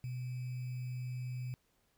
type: tone with sample-and-hold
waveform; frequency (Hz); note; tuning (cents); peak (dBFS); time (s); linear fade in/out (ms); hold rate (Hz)
sine; 125.6; B2; +30; -37; 0.04-1.54; 0; 2450
effects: pink hiss -75 dBFS RMS until 1.97 s